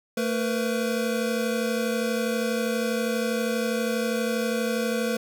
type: tone cluster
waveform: square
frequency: 224 / 468.6 / 501 Hz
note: A3 / A#4 / B4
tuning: +31 / +9 / +25 cents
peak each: -28 / -31 / -29 dBFS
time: 0.17-5.17 s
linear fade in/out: 5 ms
effects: none